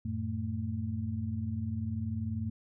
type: tone cluster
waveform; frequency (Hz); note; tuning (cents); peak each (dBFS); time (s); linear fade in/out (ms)
sine; 90.1 / 110.3 / 222.8; F#2 / A2 / A3; -45 / +5 / +22; -36 / -36 / -36; 0.05-2.5; 5
effects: none